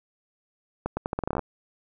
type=accelerating click train; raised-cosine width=1 ms; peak=-13 dBFS; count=13; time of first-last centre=0.86-1.393 s; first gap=110 ms; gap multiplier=0.81; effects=none